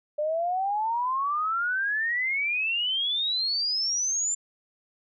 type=exponential sweep; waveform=sine; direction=up; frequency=590 to 7290 Hz; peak=-24 dBFS; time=0.18-4.35 s; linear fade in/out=10 ms; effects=none